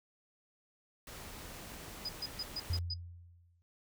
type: noise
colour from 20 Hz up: pink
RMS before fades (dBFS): -48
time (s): 1.07-2.79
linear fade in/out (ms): 2
type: tone bursts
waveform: sine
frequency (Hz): 4978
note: D#8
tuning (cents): 0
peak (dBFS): -35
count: 6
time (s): 2.05-2.94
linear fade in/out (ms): 5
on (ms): 40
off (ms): 130
type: tone with exponential decay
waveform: sine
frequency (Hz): 86.6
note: F2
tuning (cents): -14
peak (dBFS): -30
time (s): 2.7-3.62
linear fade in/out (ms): 0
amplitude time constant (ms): 200
effects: noise-tail reverb RT60 0.1 s tail -22 dB re dry